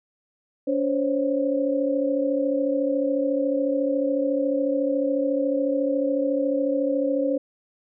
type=tone cluster; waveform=sine; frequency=284.5 / 523 / 557 Hz; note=C#4 / C5 / C#5; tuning=+45 / -1 / +8 cents; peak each=-24 / -24 / -27 dBFS; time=0.67-7.38 s; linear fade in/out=10 ms; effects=none